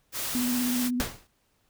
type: noise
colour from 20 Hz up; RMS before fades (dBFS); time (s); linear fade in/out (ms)
white; -32; 0.12-0.91; 50
type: tone with vibrato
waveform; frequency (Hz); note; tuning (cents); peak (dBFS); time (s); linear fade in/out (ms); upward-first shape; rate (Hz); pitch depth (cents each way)
sine; 246.9; B3; 0; -25; 0.35-1.01; 0; sine; 16; 27
type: noise with exponential decay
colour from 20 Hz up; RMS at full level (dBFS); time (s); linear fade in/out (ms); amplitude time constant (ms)
pink; -25; 1-1.27; 0; 58
effects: pink hiss -70 dBFS RMS until 1.69 s